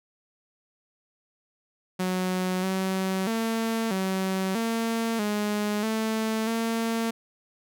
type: tone with pitch steps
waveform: sawtooth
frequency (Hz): 184.3 / 189.5 / 225.9 / 189.8 / 227.9 / 208.5 / 220.6 / 227.7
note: F#3 / F#3 / A3 / F#3 / A#3 / G#3 / A3 / A#3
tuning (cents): -7 / +42 / +46 / +44 / -39 / +7 / +5 / -40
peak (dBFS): -21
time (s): 1.99-7.11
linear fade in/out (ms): 10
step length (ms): 640
effects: none